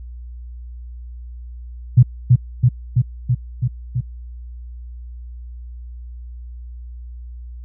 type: tone with echo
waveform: sine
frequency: 123.3 Hz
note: B2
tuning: 2 cents flat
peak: -4 dBFS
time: 1.97-2.03 s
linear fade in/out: 10 ms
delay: 330 ms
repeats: 6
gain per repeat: -2 dB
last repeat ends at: 4.01 s
effects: added 60 Hz sine -31 dBFS peak until 7.64 s